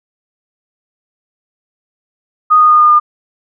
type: tone with pitch steps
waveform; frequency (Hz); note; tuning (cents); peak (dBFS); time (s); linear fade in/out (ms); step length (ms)
sine; 1240 / 1232.1 / 1224.3 / 1216.6 / 1208.9; D#6 / D#6 / D#6 / D#6 / D6; -6 / -17 / -28 / -39 / +50; -4; 2.5-3; 20; 100
effects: none